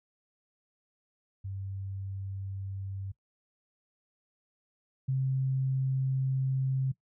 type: tone pair in turn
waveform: sine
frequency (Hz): 97.1 / 132.56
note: G2 / C3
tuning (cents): -16 / +23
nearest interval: perfect fourth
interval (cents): 539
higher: second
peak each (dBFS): -35 / -26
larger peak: second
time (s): 1.44-3.12 / 5.08-6.92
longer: second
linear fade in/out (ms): 10
effects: noise-tail reverb RT60 0.1 s tail -18 dB re dry